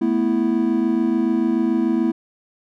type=chord; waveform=triangle; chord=A suspended second; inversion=none; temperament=equal; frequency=220 / 246.9 / 329.6 Hz; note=A3 / B3 / E4; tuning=0 / 0 / 0 cents; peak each=-20 / -19 / -18 dBFS; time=0.01-2.12 s; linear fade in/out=10 ms; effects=none